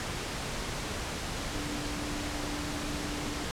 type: tone in noise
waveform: sine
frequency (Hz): 293.7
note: D4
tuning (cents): 0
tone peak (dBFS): -38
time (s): 1.54-3.43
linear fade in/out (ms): 0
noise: pink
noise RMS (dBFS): -35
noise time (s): 0-3.51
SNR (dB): -6
effects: low-pass 8000 Hz 12 dB/octave